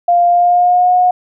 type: tone with pitch glide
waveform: sine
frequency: 698.5 to 724.8 Hz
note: F5 to F#5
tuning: 0 to -36 cents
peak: -7 dBFS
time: 0.08-1.11 s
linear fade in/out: 5 ms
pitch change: +64 cents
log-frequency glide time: 0.27-0.93 s
effects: none